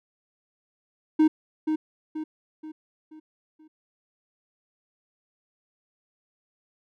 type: tone with echo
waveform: triangle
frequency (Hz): 311.1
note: D#4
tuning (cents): 0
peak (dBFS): -13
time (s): 1.19-1.28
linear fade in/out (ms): 10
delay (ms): 480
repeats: 5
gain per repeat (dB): -7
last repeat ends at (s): 3.68
effects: none